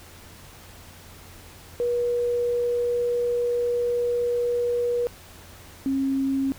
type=tone pair in turn; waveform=sine; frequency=481.7 / 270.3 Hz; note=B4 / C#4; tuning=-43 / -44 cents; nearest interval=minor seventh; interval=1001 cents; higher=first; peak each=-21 dBFS; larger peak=neither; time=1.8-5.07 / 5.86-6.52 s; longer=first; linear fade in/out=0 ms; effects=added 87 Hz sine -50 dBFS peak until 6.58 s + pink hiss -47 dBFS RMS until 6.58 s